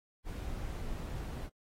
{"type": "noise", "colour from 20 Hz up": "brown", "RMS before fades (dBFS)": -39, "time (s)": [0.24, 1.5], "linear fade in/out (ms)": 50, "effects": ["AAC 48 kbps"]}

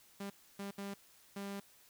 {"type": "tone bursts at uneven times", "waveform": "sawtooth", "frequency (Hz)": 199.1, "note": "G3", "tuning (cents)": 27, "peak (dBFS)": -37, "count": 4, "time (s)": [[0.2, 0.3], [0.59, 0.71], [0.78, 0.94], [1.36, 1.6]], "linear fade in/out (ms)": 5, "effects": ["white hiss -64 dBFS RMS until 1.89 s"]}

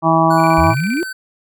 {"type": "harmonic tone", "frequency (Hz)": 162.9, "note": "E3", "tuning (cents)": -20, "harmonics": [1, 2, 4, 5, 6, 7], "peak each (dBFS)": [-17, -17, -17, -17, -17, -17], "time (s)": [0.02, 0.75], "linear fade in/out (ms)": 50}
{"type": "tone with pitch glide", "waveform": "square", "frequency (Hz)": [1472, 1528.3], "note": ["F#6", "G6"], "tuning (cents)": [-9, -44], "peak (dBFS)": -25, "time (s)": [0.3, 1.13], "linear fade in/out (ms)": 10, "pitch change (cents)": 65, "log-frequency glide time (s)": [0.42, 0.83]}
{"type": "tone with tremolo", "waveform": "sine", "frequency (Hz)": 2349, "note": "D7", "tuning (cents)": 0, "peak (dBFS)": -23, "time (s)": [0.37, 1.03], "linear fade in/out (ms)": 50, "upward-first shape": "square", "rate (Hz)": 15, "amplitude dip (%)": 80}
{"type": "exponential sweep", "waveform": "sine", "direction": "up", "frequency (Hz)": [65.9, 370], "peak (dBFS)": -16, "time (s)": [0.58, 1.03], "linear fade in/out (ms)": 0}
{"effects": []}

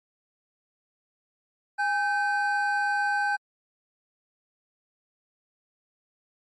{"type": "tone pair together", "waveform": "triangle", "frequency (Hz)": [819, 1546.1], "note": ["G#5", "G6"], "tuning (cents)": [-24, -24], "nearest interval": "major seventh", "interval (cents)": 1100, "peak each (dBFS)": -24, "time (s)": [1.78, 3.37], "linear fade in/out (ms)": 20, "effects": ["MP3 48 kbps"]}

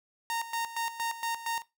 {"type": "tone with tremolo", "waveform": "sawtooth", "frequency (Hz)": 923, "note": "A#5", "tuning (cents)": -17, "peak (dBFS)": -26, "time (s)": [0.3, 1.62], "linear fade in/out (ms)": 0, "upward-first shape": "square", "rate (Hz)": 4.3, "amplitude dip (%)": 75, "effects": ["noise-tail reverb RT60 0.2 s tail -17 dB re dry"]}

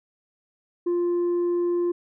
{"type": "tone", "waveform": "sine", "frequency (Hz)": 349.2, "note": "F4", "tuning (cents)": 0, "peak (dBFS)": -18, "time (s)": [0.86, 1.92], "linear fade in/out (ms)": 10, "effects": ["tanh soft clip ceiling -20 dBFS"]}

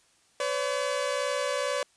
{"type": "tone pair together", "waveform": "sawtooth", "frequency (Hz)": [508, 570.2], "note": ["B4", "C#5"], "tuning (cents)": [49, 49], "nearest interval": "major second", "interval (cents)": 200, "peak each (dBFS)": [-27, -25], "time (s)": [0.4, 1.83], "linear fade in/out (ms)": 2, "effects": ["white hiss -64 dBFS RMS until 1.96 s", "resampled to 22050 Hz"]}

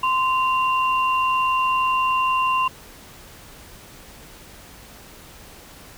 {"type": "tone pair together", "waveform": "sine", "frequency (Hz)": [1038, 2771], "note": ["C6", "F7"], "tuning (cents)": [-14, -14], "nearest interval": "octave + perfect fourth", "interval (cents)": 1700, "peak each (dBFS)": [-18, -25], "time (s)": [0.03, 2.68], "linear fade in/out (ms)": 5, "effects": ["pink hiss -44 dBFS RMS until 5.97 s"]}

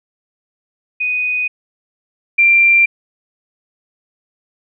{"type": "tone pair in turn", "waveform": "sine", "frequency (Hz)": [2489, 2369], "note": ["D#7", "D7"], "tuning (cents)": [0, 14], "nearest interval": "minor second", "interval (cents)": 86, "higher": "first", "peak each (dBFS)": [-15, -7], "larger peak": "second", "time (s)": [[1, 1.48], [2.38, 2.86]], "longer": "neither", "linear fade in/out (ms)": 10, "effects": []}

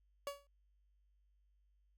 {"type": "tone with exponential decay", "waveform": "30% pulse", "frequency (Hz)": 566, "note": "C#5", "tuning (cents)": 36, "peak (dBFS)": -34, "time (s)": [0.27, 0.47], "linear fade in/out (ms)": 1, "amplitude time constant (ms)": 42, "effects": ["added 50 Hz sine -70 dBFS peak until 1.97 s"]}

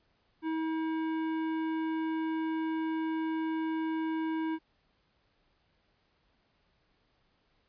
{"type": "tone with hard clipping", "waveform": "sine", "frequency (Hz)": 320, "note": "D#4", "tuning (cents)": 49, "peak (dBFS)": -32, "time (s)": [0.42, 4.59], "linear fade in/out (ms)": 50, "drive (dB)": 13, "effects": ["pink hiss -72 dBFS RMS until 7.68 s", "resampled to 11025 Hz"]}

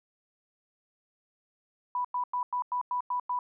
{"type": "tone bursts", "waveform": "sine", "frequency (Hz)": 987.8, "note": "B5", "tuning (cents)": 0, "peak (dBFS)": -27, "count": 8, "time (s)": [1.95, 3.39], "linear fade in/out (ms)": 2, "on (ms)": 96, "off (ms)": 96, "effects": []}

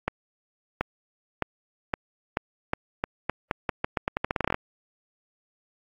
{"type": "accelerating click train", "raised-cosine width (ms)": 0.5, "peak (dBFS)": -9, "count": 23, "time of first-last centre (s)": [0.08, 4.544], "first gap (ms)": 730, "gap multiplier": 0.84, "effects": ["AAC 64 kbps"]}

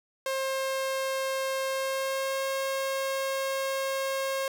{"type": "tone with pitch glide", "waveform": "sawtooth", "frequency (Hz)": [533, 538.9], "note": ["C5", "C#5"], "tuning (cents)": [32, -49], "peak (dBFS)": -24, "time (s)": [0.26, 4.48], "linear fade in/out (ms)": 2, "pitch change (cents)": 19, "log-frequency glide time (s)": [1.69, 2.46], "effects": []}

